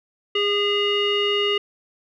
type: tone with low-pass filter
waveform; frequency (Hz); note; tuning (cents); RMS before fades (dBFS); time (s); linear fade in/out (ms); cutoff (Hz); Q
square; 408.6; G#4; -28; -21; 0.35-1.58; 5; 2800; 7.4
effects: none